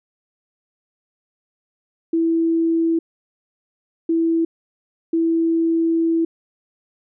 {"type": "tone bursts at uneven times", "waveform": "sine", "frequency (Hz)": 329.6, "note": "E4", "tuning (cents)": 0, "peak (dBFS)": -15, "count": 3, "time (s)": [[2.13, 2.99], [4.09, 4.45], [5.13, 6.25]], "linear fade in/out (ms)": 5, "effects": []}